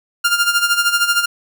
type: tone with tremolo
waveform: sawtooth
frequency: 1400 Hz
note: F6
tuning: 4 cents sharp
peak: -7 dBFS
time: 0.24-1.26 s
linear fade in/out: 10 ms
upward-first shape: sine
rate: 13 Hz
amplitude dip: 70%
effects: none